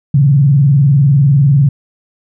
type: tone with vibrato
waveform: sine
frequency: 139.6 Hz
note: C#3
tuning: 13 cents sharp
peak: -5 dBFS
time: 0.14-1.69 s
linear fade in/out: 5 ms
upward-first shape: square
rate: 20 Hz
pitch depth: 140 cents each way
effects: none